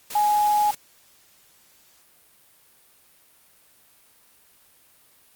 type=tone in noise; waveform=sine; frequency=836 Hz; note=G#5; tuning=11 cents sharp; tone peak=-17 dBFS; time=0.15-0.71 s; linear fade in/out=5 ms; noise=white; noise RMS=-35 dBFS; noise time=0.1-0.75 s; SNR=+15 dB; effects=white hiss -57 dBFS RMS until 5.35 s + Opus 48 kbps